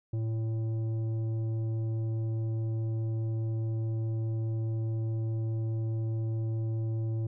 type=tone with tanh clipping; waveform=sine; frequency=111.9 Hz; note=A2; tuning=30 cents sharp; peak=-30 dBFS; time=0.13-7.27 s; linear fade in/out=5 ms; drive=9 dB; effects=none